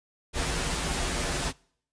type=noise with comb filter; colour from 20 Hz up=pink; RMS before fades=-29 dBFS; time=0.33-1.53 s; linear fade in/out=50 ms; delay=9.5 ms; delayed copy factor=-0.75; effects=noise-tail reverb RT60 0.6 s tail -25 dB re dry + resampled to 22050 Hz